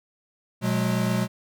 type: tone cluster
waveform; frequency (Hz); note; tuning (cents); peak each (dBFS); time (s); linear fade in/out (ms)
square; 121.6 / 183 / 210.7; B2 / F#3 / G#3; -26 / -19 / +25; -27; 0.61-1.28; 50
effects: none